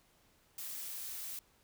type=noise; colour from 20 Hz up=blue; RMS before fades=-43 dBFS; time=0.58-1.39 s; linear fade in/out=2 ms; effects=pink hiss -69 dBFS RMS until 1.63 s